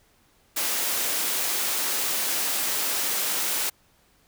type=high-pass noise; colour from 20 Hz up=white; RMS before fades=-26 dBFS; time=0.56-3.7 s; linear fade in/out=10 ms; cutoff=260 Hz; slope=12 dB/octave; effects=pink hiss -62 dBFS RMS until 4.27 s